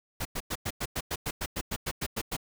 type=noise bursts; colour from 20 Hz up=pink; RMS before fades=-32 dBFS; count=15; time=0.2-2.367 s; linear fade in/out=10 ms; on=53 ms; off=98 ms; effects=none